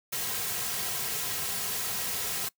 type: noise with comb filter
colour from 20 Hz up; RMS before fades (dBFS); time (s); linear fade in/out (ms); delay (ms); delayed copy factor
white; -32; 0.12-2.49; 10; 3.4; -0.6
effects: noise-tail reverb RT60 0.1 s tail -22 dB re dry